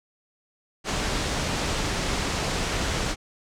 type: low-pass noise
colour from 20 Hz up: pink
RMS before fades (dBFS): -27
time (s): 0.84-3.16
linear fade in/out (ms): 50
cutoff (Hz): 7800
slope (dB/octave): 24
effects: none